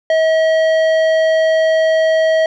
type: tone with tanh clipping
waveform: sine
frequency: 640 Hz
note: D#5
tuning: 49 cents sharp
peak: -12 dBFS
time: 0.1-2.46 s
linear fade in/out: 2 ms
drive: 12 dB
effects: none